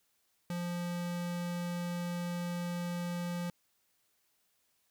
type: tone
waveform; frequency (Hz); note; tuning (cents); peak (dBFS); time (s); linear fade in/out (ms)
square; 174.61; F3; 0; -35; 0.5-3.5; 2
effects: white hiss -75 dBFS RMS until 4.9 s